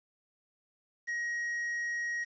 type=tone with quantisation; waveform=triangle; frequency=1890 Hz; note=A#6; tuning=23 cents sharp; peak=-30 dBFS; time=1.07-2.25 s; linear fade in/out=20 ms; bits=9; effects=resampled to 16000 Hz